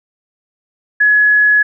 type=tone; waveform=sine; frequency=1691 Hz; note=G#6; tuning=31 cents sharp; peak=-7 dBFS; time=1-1.63 s; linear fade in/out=10 ms; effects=none